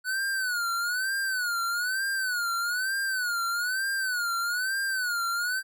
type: tone with vibrato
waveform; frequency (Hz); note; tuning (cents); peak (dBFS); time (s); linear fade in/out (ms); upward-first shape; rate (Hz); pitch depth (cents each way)
square; 1480; F#6; 0; -27; 0.04-5.63; 50; sine; 1.1; 130
effects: none